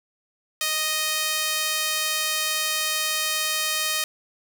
sawtooth tone with high-pass filter, 622.3 Hz, D#5, in tune, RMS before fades -25 dBFS, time 0.61-4.04 s, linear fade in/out 2 ms, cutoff 2300 Hz, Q 0.62, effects none

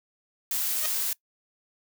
blue noise, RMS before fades -28 dBFS, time 0.51-1.13 s, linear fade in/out 2 ms
5% pulse tone with exponential growth, 622.3 Hz, D#5, in tune, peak -16 dBFS, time 0.77-0.86 s, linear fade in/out 2 ms, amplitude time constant 18 ms
effects noise-tail reverb RT60 0.1 s tail -22 dB re dry

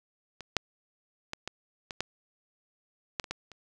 clicks, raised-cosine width 0.2 ms, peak -24 / -7 / -17 / -18 / -20 / -12 / -12 / -25 / -16 / -30 dBFS, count 10, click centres 0.407 / 0.567 / 1.334 / 1.476 / 1.908 / 2.006 / 3.198 / 3.242 / 3.31 / 3.517 s, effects none

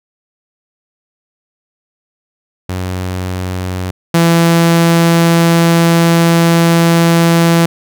sawtooth tone pair in turn, 92 / 167.76 Hz, F#2 / E3, -9 / +31 cents, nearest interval minor seventh, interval 1040 cents, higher second, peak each -13 / -3 dBFS, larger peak second, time 2.69-3.91 / 4.14-7.66 s, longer second, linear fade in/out 5 ms, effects none

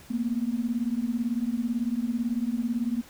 sine beating tone pair, 227.2 / 245.2 Hz, A#3 / B3, -44 / -12 cents, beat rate 18 Hz, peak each -28 dBFS, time 0.1-3.02 s, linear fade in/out 10 ms, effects pink hiss -51 dBFS RMS until 3.09 s

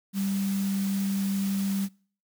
sine tone in noise, 196.2 Hz, G3, 2 cents sharp, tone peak -25 dBFS, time 0.13-1.89 s, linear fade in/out 50 ms, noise white, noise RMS -40 dBFS, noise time 0.13-1.89 s, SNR +12 dB, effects noise-tail reverb RT60 0.5 s tail -25 dB re dry

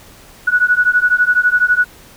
sine beating tone pair, 1464 / 1476 Hz, F#6 / F#6, -19 / -5 cents, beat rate 12 Hz, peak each -13 dBFS, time 0.47-1.85 s, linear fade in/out 10 ms, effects pink hiss -42 dBFS RMS until 2.16 s

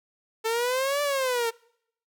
sawtooth exponential two-way sweep, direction up then down, 441.8 to 586 to 450.6 Hz, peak -20 dBFS, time 0.44-1.51 s, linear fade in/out 20 ms, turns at 1.02 s, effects noise-tail reverb RT60 0.7 s tail -25 dB re dry

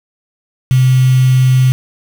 sine tone with quantisation, 129 Hz, C3, 24 cents flat, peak -6 dBFS, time 0.71-1.72 s, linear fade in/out 0 ms, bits 4, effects none

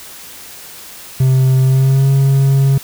triangle tone with pitch glide, 130.9 to 136.46 Hz, C3 to C#3, +1 to -27 cents, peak -6 dBFS, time 1.2-2.78 s, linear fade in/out 5 ms, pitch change +72 cents, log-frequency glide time 1.62-2.08 s, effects white hiss -34 dBFS RMS until 2.83 s

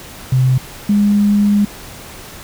sine tone pair in turn, 129.2 / 205.1 Hz, C3 / G#3, -21 / -21 cents, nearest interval minor sixth, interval 800 cents, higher second, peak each -9 / -9 dBFS, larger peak neither, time 0.32-0.58 / 0.89-1.65 s, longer second, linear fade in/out 5 ms, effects pink hiss -34 dBFS RMS until 2.43 s

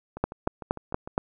two click trains, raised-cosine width 1 ms, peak -9 / -23 dBFS, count 5 / 7, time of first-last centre 0.24-1.179 / 0.17-1.075 s, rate 4.26 / 6.63 Hz, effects none

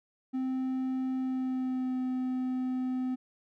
triangle tone with pitch glide, 260 to 255.7 Hz, C4 to C4, -11 to -40 cents, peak -27 dBFS, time 0.33-3.16 s, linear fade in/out 20 ms, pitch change -29 cents, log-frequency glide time 1.18-1.97 s, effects none

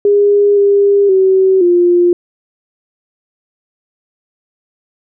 sine tone with pitch steps, 407.7 / 402.2 / 380 / 351.2 Hz, G#4 / G4 / F#4 / F4, -32 / +44 / +46 / +10 cents, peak -6 dBFS, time 0.05-2.13 s, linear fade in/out 2 ms, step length 520 ms, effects none

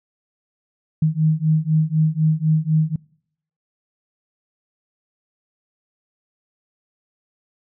sine beating tone pair, 154.8 / 158.8 Hz, D#3 / D#3, -9 / +36 cents, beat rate 4 Hz, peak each -18 dBFS, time 1.02-2.96 s, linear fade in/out 5 ms, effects noise-tail reverb RT60 0.7 s tail -26 dB re dry

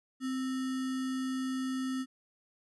sine tone with sample-and-hold, 260.3 Hz, C4, 9 cents flat, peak -31 dBFS, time 0.2-2.06 s, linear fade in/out 50 ms, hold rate 1575 Hz, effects resampled to 24000 Hz

